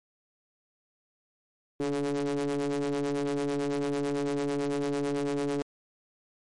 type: ring-modulated tone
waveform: square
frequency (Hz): 70.5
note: C#2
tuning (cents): +30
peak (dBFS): -25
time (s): 1.8-5.62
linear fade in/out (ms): 0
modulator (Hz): 357
effects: MP3 48 kbps